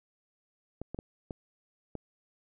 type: clicks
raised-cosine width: 2 ms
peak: -24 dBFS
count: 5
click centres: 0.816 / 0.946 / 0.989 / 1.308 / 1.953 s
effects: none